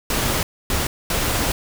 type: noise bursts at uneven times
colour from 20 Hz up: pink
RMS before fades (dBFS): -21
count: 3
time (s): 0.1-0.43 / 0.7-0.87 / 1.1-1.52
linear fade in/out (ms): 2
effects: none